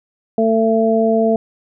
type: harmonic tone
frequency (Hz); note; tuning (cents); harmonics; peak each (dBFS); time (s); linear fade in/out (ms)
223.7; A3; +29; 1 / 2 / 3; -16 / -16 / -16; 0.38-1.36; 2
effects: none